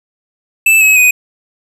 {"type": "tone with pitch steps", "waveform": "square", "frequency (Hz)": [2637, 2565, 2495], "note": ["E7", "E7", "D#7"], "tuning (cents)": [0, -48, 4], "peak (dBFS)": -6, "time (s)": [0.66, 1.11], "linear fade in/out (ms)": 5, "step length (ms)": 150, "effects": []}